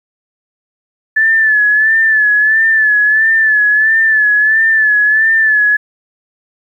sine tone with vibrato, 1739 Hz, A6, 21 cents flat, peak -7 dBFS, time 1.16-5.77 s, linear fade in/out 10 ms, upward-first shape sine, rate 1.5 Hz, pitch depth 56 cents each way, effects 8-bit

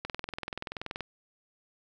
click train, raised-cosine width 0.3 ms, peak -19 dBFS, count 21, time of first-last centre 0.05-1.007 s, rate 20.9 Hz, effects none

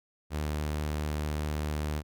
sawtooth tone, 75.4 Hz, D2, 46 cents sharp, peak -26 dBFS, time 0.3-2.03 s, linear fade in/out 50 ms, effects none

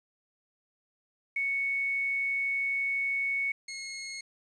sine / 20% pulse tone pair in turn, 2217 / 2165 Hz, C#7 / C#7, 0 / -41 cents, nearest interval unison, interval 41 cents, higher first, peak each -27 / -32 dBFS, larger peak first, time 1.36-3.52 / 3.68-4.21 s, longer first, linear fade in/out 5 ms, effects resampled to 24000 Hz + 10-bit

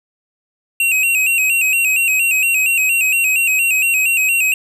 square tone with vibrato, 2636 Hz, E7, 1 cent flat, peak -13 dBFS, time 0.8-4.54 s, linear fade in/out 2 ms, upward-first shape square, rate 4.3 Hz, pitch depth 68 cents each way, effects none

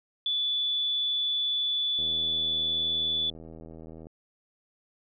sine tone, 3462 Hz, A7, 29 cents flat, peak -25 dBFS, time 0.26-3.3 s, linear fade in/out 2 ms
click train, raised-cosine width 2 ms, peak -32 dBFS, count 169, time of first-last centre 1.99-4.069 s, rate 80.8 Hz
effects none

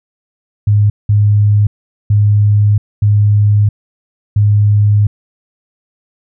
sine tone bursts at uneven times, 103.83 Hz, G#2, in tune, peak -6 dBFS, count 5, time 0.67-0.9 / 1.09-1.67 / 2.1-2.78 / 3.02-3.69 / 4.36-5.07 s, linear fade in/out 5 ms, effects none

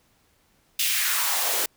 white noise with high-pass filter sweep, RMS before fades -24 dBFS, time 0.79-1.66 s, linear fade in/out 5 ms, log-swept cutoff 3100 to 370 Hz, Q 2, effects pink hiss -64 dBFS RMS until 1.76 s

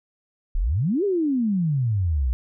sine exponential two-way sweep, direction up then down, 31.57 to 420.1 to 57.9 Hz, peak -19 dBFS, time 0.55-2.33 s, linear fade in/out 0 ms, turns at 1.04 s, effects none

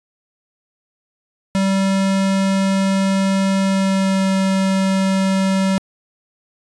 square tone with pitch glide, 193.6 to 191.93 Hz, G3 to G3, -21 to -36 cents, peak -15 dBFS, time 1.55-5.78 s, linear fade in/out 0 ms, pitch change -15 cents, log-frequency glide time 3.62-4.28 s, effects resampled to 22050 Hz

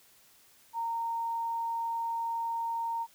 sine tone, 922 Hz, A#5, 19 cents flat, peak -30 dBFS, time 0.73-3.07 s, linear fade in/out 50 ms, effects white hiss -61 dBFS RMS until 3.14 s

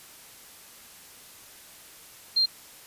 sine tone, 4186 Hz, C8, in tune, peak -19 dBFS, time 2.36-2.46 s, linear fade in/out 10 ms, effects white hiss -49 dBFS RMS until 2.86 s + resampled to 32000 Hz

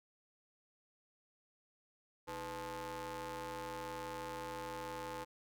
sawtooth ring-modulated tone, 185 Hz, F#3, in tune, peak -35 dBFS, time 2.27-5.25 s, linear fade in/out 20 ms, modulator 687 Hz, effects none

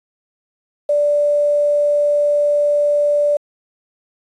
sine tone with quantisation, 585 Hz, D5, 7 cents flat, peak -12 dBFS, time 0.89-3.37 s, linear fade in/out 5 ms, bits 7, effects resampled to 24000 Hz

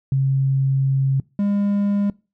sine / triangle tone pair in turn, 135.1 / 202.4 Hz, C#3 / G#3, -44 / -44 cents, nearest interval perfect fifth, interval 700 cents, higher second, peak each -15 dBFS, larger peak neither, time 0.12-1.2 / 1.39-2.1 s, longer first, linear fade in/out 2 ms, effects noise-tail reverb RT60 0.3 s tail -23 dB re dry

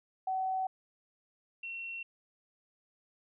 sine tone pair in turn, 756 / 2721 Hz, F#5 / F7, +37 / -46 cents, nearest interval octave + minor seventh, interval 2217 cents, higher second, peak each -30 / -38 dBFS, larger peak first, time 0.27-0.67 / 1.63-2.03 s, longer neither, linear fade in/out 5 ms, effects none

